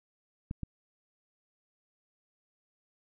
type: clicks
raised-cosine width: 5 ms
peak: -23 dBFS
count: 2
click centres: 0.511 / 0.633 s
effects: none